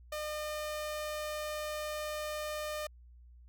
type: tone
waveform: sawtooth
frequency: 606 Hz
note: D#5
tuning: 46 cents flat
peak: -32 dBFS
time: 0.12-2.87 s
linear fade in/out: 5 ms
effects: added 60 Hz sine -53 dBFS peak until 3.48 s